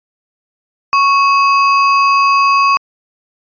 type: tone with sample-and-hold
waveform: sine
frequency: 1108.7 Hz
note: C#6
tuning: in tune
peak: -7 dBFS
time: 0.93-2.77 s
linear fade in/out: 0 ms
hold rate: 3675 Hz
effects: resampled to 11025 Hz